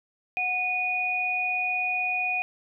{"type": "tone pair together", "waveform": "sine", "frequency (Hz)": [733, 2466], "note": ["F#5", "D#7"], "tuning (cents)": [-16, -16], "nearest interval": "octave + major sixth", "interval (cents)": 2100, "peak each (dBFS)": [-31, -25], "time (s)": [0.37, 2.42], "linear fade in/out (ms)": 0, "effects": []}